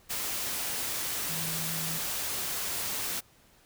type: tone in noise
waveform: sine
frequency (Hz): 162.1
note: E3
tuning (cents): -29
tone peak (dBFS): -38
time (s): 1.29-1.99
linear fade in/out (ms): 20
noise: white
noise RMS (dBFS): -33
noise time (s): 0.09-3.21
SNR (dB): -8
effects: pink hiss -61 dBFS RMS until 3.65 s